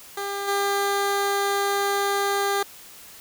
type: tone with level steps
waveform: 15% pulse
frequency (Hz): 400.1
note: G4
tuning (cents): +35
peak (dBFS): -21 / -15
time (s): 0.17-2.63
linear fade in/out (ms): 5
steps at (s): 0.47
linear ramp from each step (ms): 20
effects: white hiss -45 dBFS RMS until 3.2 s